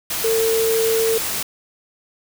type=tone in noise; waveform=sine; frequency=450 Hz; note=A4; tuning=39 cents sharp; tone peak=-16 dBFS; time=0.24-1.18 s; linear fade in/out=5 ms; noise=white; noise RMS=-24 dBFS; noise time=0.1-1.43 s; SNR=+5 dB; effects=none